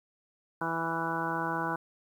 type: harmonic tone with a mistuned harmonic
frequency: 164.81 Hz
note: E3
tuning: in tune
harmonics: 1 / 2 / 3 / 4 / 5 / 6 / 7 / 8 / 9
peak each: -39 / -37 / -41 / -41 / -37 / -35 / -40 / -41 / -36 dBFS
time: 0.61-1.76 s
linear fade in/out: 5 ms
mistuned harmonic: 8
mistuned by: +23 cents
effects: 10-bit